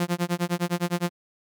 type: tone with tremolo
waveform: sawtooth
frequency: 174.7 Hz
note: F3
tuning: 1 cent sharp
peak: -17 dBFS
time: 0-1.1 s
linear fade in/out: 2 ms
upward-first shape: sine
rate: 9.8 Hz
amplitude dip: 100%
effects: none